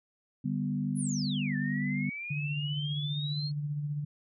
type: chord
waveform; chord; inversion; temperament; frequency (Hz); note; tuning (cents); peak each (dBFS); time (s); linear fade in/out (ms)
sine; G major; second; equal; 146.83 / 196 / 246.9; D3 / G3 / B3; 0 / 0 / 0; -33; 0.44-2.1; 10
type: exponential two-way sweep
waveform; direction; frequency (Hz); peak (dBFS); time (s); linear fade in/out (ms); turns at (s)
sine; down then up; 11220 to 1745 to 4323; -36; 0.95-3.52; 50; 1.56
type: tone with tremolo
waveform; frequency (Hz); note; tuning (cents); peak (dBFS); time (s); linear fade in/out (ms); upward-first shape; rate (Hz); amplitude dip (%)
sine; 146.83; D3; 0; -29; 2.3-4.05; 10; sine; 15; 40
effects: none